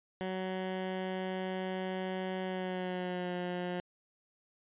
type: tone with pitch glide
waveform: 15% pulse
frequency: 186.9 to 178.56 Hz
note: F#3 to F3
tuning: +18 to +39 cents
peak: -28 dBFS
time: 0.21-3.8 s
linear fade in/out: 0 ms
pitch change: -79 cents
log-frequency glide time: 2.43-3.34 s
effects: resampled to 8000 Hz